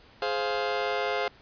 sawtooth chord, F minor, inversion first, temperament just, 419.1 / 523.8 / 698.5 Hz, Ab4 / C5 / F5, +16 / +2 / 0 cents, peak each -27 dBFS, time 0.22-1.28 s, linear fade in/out 2 ms, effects pink hiss -55 dBFS RMS until 1.41 s + resampled to 11025 Hz

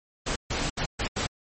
pink noise bursts at uneven times, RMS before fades -28 dBFS, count 5, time 0.26-0.36 / 0.5-0.7 / 0.77-0.86 / 0.99-1.08 / 1.16-1.27 s, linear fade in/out 10 ms, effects MP3 32 kbps

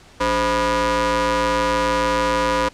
sawtooth ring-modulated tone, 231.6 Hz, A#3, 11 cents flat, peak -10 dBFS, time 0.2-2.69 s, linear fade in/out 10 ms, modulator 751 Hz, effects pink hiss -47 dBFS RMS until 2.73 s + low-pass 7000 Hz 12 dB/octave

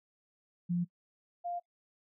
sine tone pair in turn, 174.8 / 699.2 Hz, F3 / F5, +2 / +2 cents, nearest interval 2 octaves, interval 2400 cents, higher second, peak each -28 / -34 dBFS, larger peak first, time 0.69-0.85 / 1.44-1.6 s, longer neither, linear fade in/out 20 ms, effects noise-tail reverb RT60 0.1 s tail -22 dB re dry

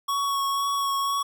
square tone with vibrato, 1112 Hz, C#6, 5 cents sharp, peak -24 dBFS, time 0.08-1.23 s, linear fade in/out 10 ms, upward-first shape sine, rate 2 Hz, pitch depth 15 cents each way, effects none

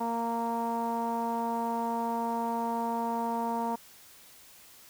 sawtooth tone with low-pass filter, 231.8 Hz, A#3, 10 cents flat, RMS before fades -31 dBFS, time 0-3.76 s, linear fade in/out 10 ms, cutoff 890 Hz, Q 6.9, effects white hiss -54 dBFS RMS until 4.89 s

